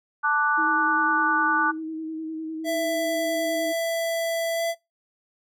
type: chord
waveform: sine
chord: D major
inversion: second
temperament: equal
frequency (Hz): 880 / 1174.7 / 1480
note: A5 / D6 / F#6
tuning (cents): 0 / 0 / 0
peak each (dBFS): -26 / -24 / -22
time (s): 0.23-1.72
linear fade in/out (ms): 20
type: tone with vibrato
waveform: sine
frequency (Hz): 318.1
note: D#4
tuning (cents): +38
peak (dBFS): -29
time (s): 0.57-3.73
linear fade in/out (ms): 20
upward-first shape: square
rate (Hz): 9.9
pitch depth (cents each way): 18
type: tone with pitch glide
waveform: square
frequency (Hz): 665 to 670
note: E5 to E5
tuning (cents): +15 to +28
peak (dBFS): -24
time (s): 2.64-4.75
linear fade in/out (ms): 50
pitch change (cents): +13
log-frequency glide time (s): 4.54-4.63
effects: noise-tail reverb RT60 0.2 s tail -21 dB re dry